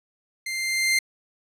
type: tone with level ramp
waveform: sawtooth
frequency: 2093 Hz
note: C7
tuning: in tune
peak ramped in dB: -25 to -14 dBFS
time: 0.46-0.99 s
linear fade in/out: 5 ms
effects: low-pass 12000 Hz 12 dB/octave